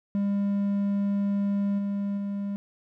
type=tone with level steps; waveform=triangle; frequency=200.7 Hz; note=G3; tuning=41 cents sharp; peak=-21 / -24 / -26 dBFS; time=0.15-2.56 s; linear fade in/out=0 ms; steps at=1.78 / 2.17 s; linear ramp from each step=10 ms; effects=none